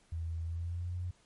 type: tone with pitch glide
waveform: sine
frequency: 82.41 to 89.35 Hz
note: E2 to F2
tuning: 0 to +40 cents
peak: -34 dBFS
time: 0.12-1.11 s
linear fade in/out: 5 ms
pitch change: +140 cents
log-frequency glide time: 0.43-0.96 s
effects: pink hiss -67 dBFS RMS until 1.25 s + MP3 48 kbps